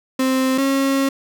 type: tone pair in turn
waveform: 35% pulse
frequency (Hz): 261.6 / 272.2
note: C4 / C#4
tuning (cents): 0 / -31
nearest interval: minor second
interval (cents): 69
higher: second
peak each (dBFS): -14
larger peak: neither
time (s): 0.19-0.58 / 0.58-1.09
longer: second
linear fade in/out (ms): 5
effects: none